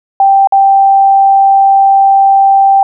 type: tone with dropouts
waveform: sine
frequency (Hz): 784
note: G5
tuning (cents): 0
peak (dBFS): -3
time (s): 0.2-2.83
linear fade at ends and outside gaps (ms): 2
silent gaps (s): 0.473-0.523
effects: none